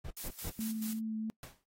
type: noise bursts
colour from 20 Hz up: brown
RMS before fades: -40 dBFS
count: 3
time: 0.04-0.507 s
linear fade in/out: 10 ms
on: 69 ms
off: 130 ms
type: noise with tremolo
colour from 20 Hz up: blue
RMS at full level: -42 dBFS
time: 0.17-0.99 s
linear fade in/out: 0 ms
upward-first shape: square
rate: 4.6 Hz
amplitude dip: 75%
type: tone with vibrato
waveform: sine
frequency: 220 Hz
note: A3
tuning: in tune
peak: -34 dBFS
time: 0.59-1.3 s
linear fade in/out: 0 ms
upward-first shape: triangle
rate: 3 Hz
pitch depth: 16 cents each way
type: noise with exponential decay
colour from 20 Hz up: pink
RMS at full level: -44 dBFS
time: 1.43-1.64 s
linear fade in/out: 1 ms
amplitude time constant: 45 ms
effects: noise-tail reverb RT60 0.1 s tail -23 dB re dry + AAC 48 kbps